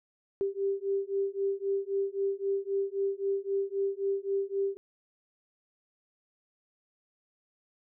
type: beating tone pair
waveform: sine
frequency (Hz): 392 / 395.8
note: G4 / G4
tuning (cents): 0 / +17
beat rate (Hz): 3.8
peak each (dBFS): -31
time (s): 0.41-4.77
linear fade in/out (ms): 0
effects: none